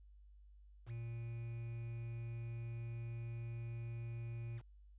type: tone with quantisation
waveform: triangle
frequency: 116.54 Hz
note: A#2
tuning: in tune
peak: -40 dBFS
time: 0.86-4.62 s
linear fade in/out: 50 ms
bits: 10
effects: added 50 Hz sine -58 dBFS peak until 4.98 s + resampled to 8000 Hz